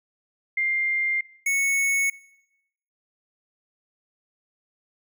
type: tone pair in turn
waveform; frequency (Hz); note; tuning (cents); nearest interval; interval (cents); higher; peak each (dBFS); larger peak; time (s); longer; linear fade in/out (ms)
sine / square; 2100 / 2209; C7 / C#7; +6 / -7; minor second; 87; second; -21; neither; 0.57-1.21 / 1.46-2.1; neither; 5
effects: noise-tail reverb RT60 0.9 s tail -22 dB re dry